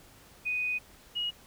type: tone pair in turn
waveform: sine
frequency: 2489 / 2893 Hz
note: D#7 / F#7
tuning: 0 / -40 cents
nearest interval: minor third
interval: 260 cents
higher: second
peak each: -28 / -29 dBFS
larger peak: first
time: 0.45-0.79 / 1.15-1.31 s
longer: first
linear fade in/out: 20 ms
effects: pink hiss -56 dBFS RMS until 1.46 s